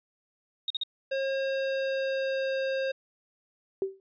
sine tone bursts, 3729 Hz, A#7, in tune, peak -27 dBFS, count 3, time 0.68-0.835 s, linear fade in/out 2 ms, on 23 ms, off 43 ms
square tone with pitch glide, 539 to 534 Hz, C#5 to C5, -49 to +35 cents, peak -28 dBFS, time 1.11-2.92 s, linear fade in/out 10 ms, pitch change -16 cents, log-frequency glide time 1.32-2.56 s
sine tone with exponential decay, 386.4 Hz, G4, 25 cents flat, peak -22 dBFS, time 3.82-4 s, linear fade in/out 1 ms, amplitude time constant 39 ms
effects resampled to 11025 Hz

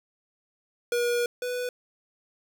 square tone pair in turn, 480.2 / 494.3 Hz, B4 / B4, -49 / +1 cents, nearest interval minor second, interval 50 cents, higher second, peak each -24 / -29 dBFS, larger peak first, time 0.92-1.26 / 1.42-1.69 s, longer first, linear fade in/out 2 ms, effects none

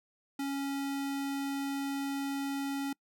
square tone, 277.2 Hz, C#4, in tune, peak -33 dBFS, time 0.39-2.93 s, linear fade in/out 5 ms, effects noise-tail reverb RT60 0.1 s tail -26 dB re dry

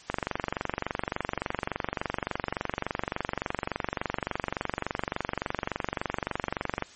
click train, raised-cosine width 0.5 ms, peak -12 dBFS, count 159, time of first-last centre 0.1-6.823 s, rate 23.5 Hz, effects white hiss -51 dBFS RMS until 6.95 s + MP3 32 kbps

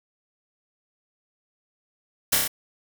white noise with echo, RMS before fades -19 dBFS, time 2.32-2.36 s, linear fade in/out 10 ms, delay 30 ms, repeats 4, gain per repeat -2 dB, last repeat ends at 2.48 s, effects none

